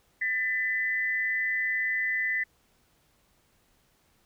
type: tone pair together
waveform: sine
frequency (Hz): 1780.9 / 1999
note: A6 / B6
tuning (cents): +20 / +20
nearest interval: major second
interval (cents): 200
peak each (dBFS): -30 / -27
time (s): 0.21-2.44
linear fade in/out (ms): 10
effects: pink hiss -67 dBFS RMS until 4.25 s